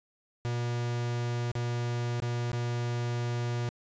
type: tone with dropouts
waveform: 45% pulse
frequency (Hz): 120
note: B2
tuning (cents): -49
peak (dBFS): -29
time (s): 0.45-3.69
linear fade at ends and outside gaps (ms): 0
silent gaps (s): 1.516-1.553 / 2.201-2.222 / 2.517-2.531
effects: resampled to 16000 Hz